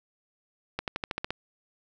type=accelerating click train; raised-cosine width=0.3 ms; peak=-14 dBFS; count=8; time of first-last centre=0.79-1.306 s; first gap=88 ms; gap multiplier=0.94; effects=none